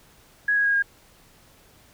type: tone with pitch steps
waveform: sine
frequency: 1666 / 1651.6 / 1637.4 / 1623.3 Hz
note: G#6 / G#6 / G#6 / G#6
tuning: +5 / -10 / -25 / -40 cents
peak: -18 dBFS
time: 0.48-0.824 s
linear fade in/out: 5 ms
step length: 86 ms
effects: pink hiss -55 dBFS RMS until 1.93 s